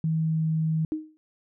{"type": "tone with pitch glide", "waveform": "sine", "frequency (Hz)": [160, 158.99], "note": ["D#3", "D#3"], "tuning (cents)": [49, 38], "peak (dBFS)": -22, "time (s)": [0.04, 0.85], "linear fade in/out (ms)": 2, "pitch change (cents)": -11, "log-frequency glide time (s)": [0.19, 0.47]}
{"type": "tone with exponential decay", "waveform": "sine", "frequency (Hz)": 311.1, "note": "D#4", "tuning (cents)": 0, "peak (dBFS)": -22, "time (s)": [0.92, 1.17], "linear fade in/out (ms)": 0, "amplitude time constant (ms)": 53}
{"effects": []}